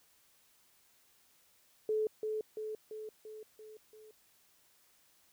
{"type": "tone with echo", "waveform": "sine", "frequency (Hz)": 432.1, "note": "A4", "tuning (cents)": -31, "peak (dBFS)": -29, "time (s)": [1.89, 2.07], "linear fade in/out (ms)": 2, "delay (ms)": 340, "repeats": 6, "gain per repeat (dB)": -4, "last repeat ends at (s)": 4.11, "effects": ["white hiss -68 dBFS RMS until 5.32 s"]}